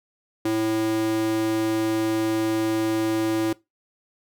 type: tone with high-pass filter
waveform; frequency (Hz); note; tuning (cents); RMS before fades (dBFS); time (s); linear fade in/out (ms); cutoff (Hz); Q
square; 110; A2; 0; -23; 0.45-3.53; 5; 280; 4.1
effects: noise-tail reverb RT60 0.2 s tail -20 dB re dry